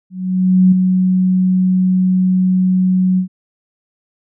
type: tone with ADSR envelope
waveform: sine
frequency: 185 Hz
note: F#3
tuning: in tune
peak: -5 dBFS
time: 0.1-3.28 s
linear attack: 620 ms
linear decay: 6 ms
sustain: -5 dB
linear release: 100 ms
effects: none